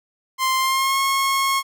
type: tone with pitch glide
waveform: sawtooth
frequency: 1046.5 to 1087.2 Hz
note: C6 to C#6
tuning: 0 to -34 cents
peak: -14 dBFS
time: 0.38-1.63 s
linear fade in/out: 50 ms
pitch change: +66 cents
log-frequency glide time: 0.58-0.99 s
effects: none